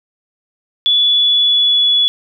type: tone with pitch glide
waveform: sine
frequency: 3432 to 3408 Hz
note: A7 to G#7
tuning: -44 to +44 cents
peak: -9 dBFS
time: 0.86-2.08 s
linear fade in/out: 0 ms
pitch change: -12 cents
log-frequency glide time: 0.98-1.91 s
effects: none